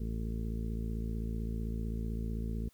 harmonic tone, 55.7 Hz, A1, 22 cents sharp, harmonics 1 / 2 / 3 / 4 / 5 / 6 / 7 / 8, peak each -35 / -41 / -43 / -41 / -52 / -53 / -52 / -51 dBFS, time 0-2.69 s, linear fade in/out 5 ms, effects white hiss -68 dBFS RMS until 2.73 s

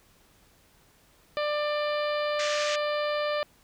harmonic tone, 594 Hz, D5, 20 cents sharp, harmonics 1 / 2 / 3 / 4 / 5 / 6 / 7 / 8, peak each -27 / -33 / -37 / -39 / -41 / -43 / -44 / -45 dBFS, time 1.37-3.43 s, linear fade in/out 0 ms
pink band-pass noise, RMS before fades -34 dBFS, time 2.39-2.76 s, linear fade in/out 5 ms, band 1500 to 6900 Hz, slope 48 dB/octave
effects pink hiss -61 dBFS RMS until 3.63 s

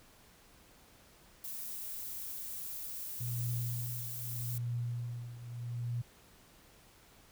violet noise, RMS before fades -42 dBFS, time 1.44-4.58 s, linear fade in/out 2 ms
sine tone with tremolo, 119.8 Hz, A#2, 48 cents sharp, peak -32 dBFS, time 3.2-6.02 s, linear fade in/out 10 ms, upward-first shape triangle, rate 0.8 Hz, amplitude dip 80%
effects pink hiss -61 dBFS RMS until 7.31 s

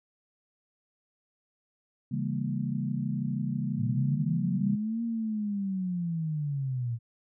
sine chord, C# diminished seventh, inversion none, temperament equal with one note detuned, 138.59 / 164.81 / 200.7 / 233.1 Hz, C#3 / E3 / G3 / Bb3, 0 / 0 / +41 / 0 cents, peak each -32 / -36 / -33 / -34 dBFS, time 2.11-4.76 s, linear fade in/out 10 ms
sine linear two-way sweep, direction up then down, 110 to 233.8 to 113.6 Hz, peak -28 dBFS, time 3.77-6.99 s, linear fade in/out 50 ms, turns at 5.03 s
effects none

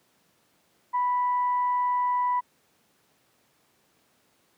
sine tone with frequency modulation, 987.8 Hz, B5, in tune, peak -22 dBFS, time 0.93-2.41 s, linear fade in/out 20 ms, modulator 979 Hz, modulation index 0.21, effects pink hiss -66 dBFS RMS until 4.57 s + high-pass 150 Hz 12 dB/octave

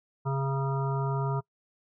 harmonic tone, 136.3 Hz, C#3, 29 cents flat, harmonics 1 / 3 / 5 / 7 / 9 / 10, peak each -27 / -36 / -40 / -35 / -40 / -45 dBFS, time 0.25-1.41 s, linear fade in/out 20 ms, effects noise-tail reverb RT60 0.1 s tail -24 dB re dry

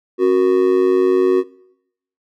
triangle tone with amplitude modulation, 370 Hz, F#4, in tune, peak -5 dBFS, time 0.18-1.44 s, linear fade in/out 50 ms, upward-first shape sine, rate 100 Hz, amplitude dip 80%, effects noise-tail reverb RT60 0.8 s tail -22 dB re dry

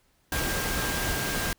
sine tone in noise, 1600 Hz, G6, 35 cents sharp, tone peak -34 dBFS, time 0.32-1.53 s, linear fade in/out 2 ms, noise pink, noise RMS -29 dBFS, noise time 0.32-1.53 s, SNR -8 dB, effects pink hiss -67 dBFS RMS until 1.58 s

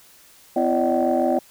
sine tone cluster, 253.7 / 336.9 / 572 / 619 / 760 Hz, B3 / E4 / D5 / D#5 / F#5, +47 / +38 / -46 / -9 / +46 cents, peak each -23 dBFS, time 0.56-1.39 s, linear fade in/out 5 ms, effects tanh soft clip ceiling -9 dBFS + white hiss -51 dBFS RMS until 1.5 s

